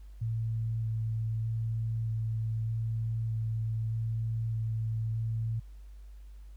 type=tone with vibrato; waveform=sine; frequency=112.1 Hz; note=A2; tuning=33 cents sharp; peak=-29 dBFS; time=0.21-5.6 s; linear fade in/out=10 ms; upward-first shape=square; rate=0.81 Hz; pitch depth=9 cents each way; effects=added 50 Hz sine -45 dBFS peak until 6.56 s + pink hiss -69 dBFS RMS until 6.56 s